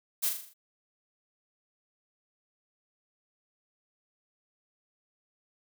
blue noise with echo, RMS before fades -28 dBFS, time 0.22-0.3 s, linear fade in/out 20 ms, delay 40 ms, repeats 6, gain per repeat -5 dB, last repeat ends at 0.54 s, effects none

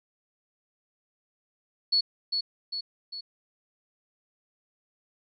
sine tone with echo, 4400 Hz, C#8, 14 cents flat, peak -20 dBFS, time 1.92-2.01 s, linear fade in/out 10 ms, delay 400 ms, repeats 3, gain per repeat -5 dB, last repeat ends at 3.21 s, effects none

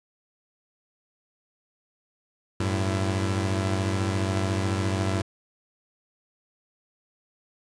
sawtooth tone cluster, 95.6 / 109.7 / 335.3 Hz, G2 / A2 / E4, -43 / -5 / +30 cents, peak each -21 / -28 / -28 dBFS, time 2.6-5.22 s, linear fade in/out 5 ms, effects resampled to 22050 Hz

